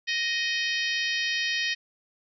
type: harmonic tone with a mistuned harmonic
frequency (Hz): 622.3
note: D#5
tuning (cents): 0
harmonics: 3 / 4 / 5 / 6 / 7 / 8 / 9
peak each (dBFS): -29 / -31 / -33 / -35 / -36 / -37 / -38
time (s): 0.07-1.75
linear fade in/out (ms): 20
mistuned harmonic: 4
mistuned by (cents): +19
effects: none